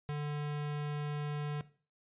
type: tone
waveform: square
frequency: 147.6 Hz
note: D3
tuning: 9 cents sharp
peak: -35 dBFS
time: 0.09-1.61 s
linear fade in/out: 0 ms
effects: noise-tail reverb RT60 0.4 s tail -17 dB re dry + resampled to 8000 Hz

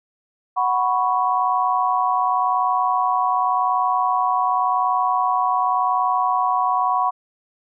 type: chord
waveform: sine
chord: F# suspended fourth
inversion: none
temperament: equal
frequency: 740 / 987.8 / 1108.7 Hz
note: F#5 / B5 / C#6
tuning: 0 / 0 / 0 cents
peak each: -21 dBFS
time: 0.56-7.11 s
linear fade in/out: 20 ms
effects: none

